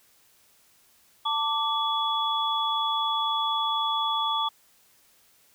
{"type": "tone cluster", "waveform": "sine", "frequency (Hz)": [891, 1167, 3389], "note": ["A5", "D6", "G#7"], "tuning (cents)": [22, -11, 34], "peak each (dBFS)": -28, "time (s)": [1.25, 4.49], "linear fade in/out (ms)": 10, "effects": ["white hiss -61 dBFS RMS until 5.54 s"]}